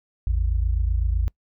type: tone pair together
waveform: sine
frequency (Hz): 54.48 / 82.41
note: A1 / E2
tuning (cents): -16 / 0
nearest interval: perfect fifth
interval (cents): 716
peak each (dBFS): -20 / -25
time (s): 0.27-1.28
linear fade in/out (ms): 0
effects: noise-tail reverb RT60 0.1 s tail -25 dB re dry